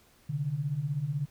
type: beating tone pair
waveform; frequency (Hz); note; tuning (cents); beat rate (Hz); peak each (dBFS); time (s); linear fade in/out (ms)
sine; 132 / 148; C3 / D3; +16 / +14; 16; -34 / -30; 0.29-1.26; 10
effects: pink hiss -62 dBFS RMS until 1.3 s